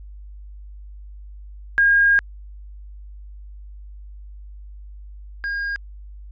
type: tone pair in turn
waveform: sine / triangle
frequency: 1623 / 1623 Hz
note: G#6 / G#6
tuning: -40 / -40 cents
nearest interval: unison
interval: 0 cents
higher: neither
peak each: -12 / -21 dBFS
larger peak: first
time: 1.78-2.19 / 5.44-5.76 s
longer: first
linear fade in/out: 0 ms
effects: added 50 Hz sine -36 dBFS peak until 6.31 s + resampled to 16000 Hz